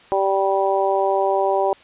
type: harmonic tone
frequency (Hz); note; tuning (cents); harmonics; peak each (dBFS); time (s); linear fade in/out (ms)
194.7; G3; -12; 2 / 3 / 4 / 5; -21 / -21 / -21 / -25; 0.12-1.73; 0
effects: white hiss -48 dBFS RMS until 1.83 s + resampled to 8000 Hz